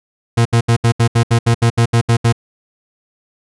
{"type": "tone bursts", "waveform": "40% pulse", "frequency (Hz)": 116.54, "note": "A#2", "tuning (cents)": 0, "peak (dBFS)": -8, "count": 13, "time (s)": [0.37, 2.326], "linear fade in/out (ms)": 10, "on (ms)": 84, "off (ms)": 72, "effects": ["resampled to 24000 Hz"]}